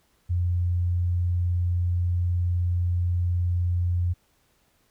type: tone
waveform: sine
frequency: 88.1 Hz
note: F2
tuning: 16 cents sharp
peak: -21 dBFS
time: 0.29-4.14 s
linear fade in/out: 20 ms
effects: pink hiss -66 dBFS RMS until 4.9 s